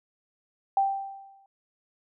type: tone with exponential decay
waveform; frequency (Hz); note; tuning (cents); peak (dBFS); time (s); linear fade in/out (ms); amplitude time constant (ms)
sine; 784; G5; 0; -18; 0.77-1.46; 2; 150
effects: none